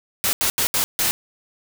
white noise bursts at uneven times, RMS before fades -20 dBFS, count 5, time 0.24-0.33 / 0.41-0.5 / 0.58-0.67 / 0.74-0.84 / 0.99-1.11 s, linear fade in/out 0 ms, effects none

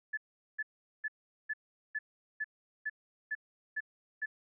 sine tone bursts, 1728 Hz, A6, 32 cents flat, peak -32 dBFS, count 10, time 0.13-4.26 s, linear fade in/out 10 ms, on 44 ms, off 410 ms, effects none

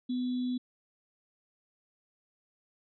sine tone with sample-and-hold, 250 Hz, B3, 21 cents sharp, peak -29 dBFS, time 0.09-0.58 s, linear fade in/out 10 ms, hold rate 3675 Hz, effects resampled to 11025 Hz

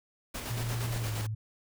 pink noise with tremolo, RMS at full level -37 dBFS, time 0.34-1.27 s, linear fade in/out 10 ms, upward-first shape square, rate 8.6 Hz, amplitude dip 35%
sine tone with pitch glide, 117.1 to 108.63 Hz, A#2 to A2, +8 to -22 cents, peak -31 dBFS, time 0.5-1.35 s, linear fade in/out 10 ms, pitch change -130 cents, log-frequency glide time 0.97-1.09 s
effects none

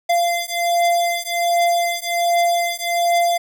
square beating tone pair, 690 / 691.3 Hz, F5 / F5, -21 / -18 cents, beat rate 1.3 Hz, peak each -20 dBFS, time 0.09-3.38 s, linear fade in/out 10 ms, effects none

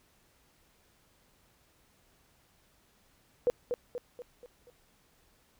sine tone with echo, 489.2 Hz, B4, 16 cents flat, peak -22 dBFS, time 3.47-3.5 s, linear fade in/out 0 ms, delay 240 ms, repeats 5, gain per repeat -6 dB, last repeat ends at 4.7 s, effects pink hiss -67 dBFS RMS until 5.59 s

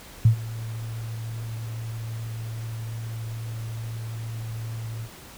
sine tone with ADSR envelope, 112.8 Hz, A2, 44 cents sharp, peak -10 dBFS, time 0.25-5.09 s, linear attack 4 ms, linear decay 100 ms, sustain -20 dB, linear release 56 ms, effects pink hiss -45 dBFS RMS until 5.37 s

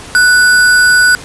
sine tone with sample-and-hold, 1480 Hz, F#6, in tune, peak -4 dBFS, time 0.15-1.15 s, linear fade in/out 0 ms, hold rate 6300 Hz, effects pink hiss -30 dBFS RMS until 1.24 s + resampled to 24000 Hz

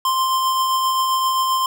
square tone with tremolo, 1046.5 Hz, C6, in tune, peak -16 dBFS, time 0.05-1.66 s, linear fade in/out 2 ms, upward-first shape triangle, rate 7.6 Hz, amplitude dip 30%, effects none

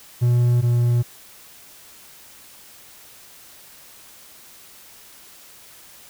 triangle tone pair in turn, 121.3 / 120.25 Hz, B2 / B2, -31 / -46 cents, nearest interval unison, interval 15 cents, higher first, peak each -12 / -13 dBFS, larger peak first, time 0.21-0.62 / 0.62-1.03 s, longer neither, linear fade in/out 20 ms, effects white hiss -46 dBFS RMS until 6.09 s

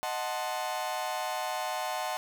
40% pulse chord, D# diminished seventh, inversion none, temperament equal, 622.3 / 740 / 880 / 1046.5 Hz, D#5 / F#5 / A5 / C6, 0 / 0 / 0 / 0 cents, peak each -37 / -34 / -36 / -38 dBFS, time 0.03-2.17 s, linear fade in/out 0 ms, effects none

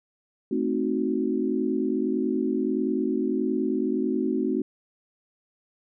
sine chord, A diminished seventh, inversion none, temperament equal, 220 / 261.6 / 311.1 / 370 Hz, A3 / C4 / Eb4 / Gb4, 0 / 0 / 0 / 0 cents, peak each -29 / -27 / -29 / -28 dBFS, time 0.51-4.62 s, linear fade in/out 5 ms, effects none

